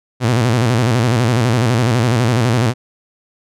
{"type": "tone with vibrato", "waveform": "sawtooth", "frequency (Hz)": 118.6, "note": "A#2", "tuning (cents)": 30, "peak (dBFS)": -8, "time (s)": [0.2, 2.74], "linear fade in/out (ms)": 50, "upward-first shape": "square", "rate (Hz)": 12, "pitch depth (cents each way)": 110, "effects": ["low-pass 9000 Hz 12 dB/octave"]}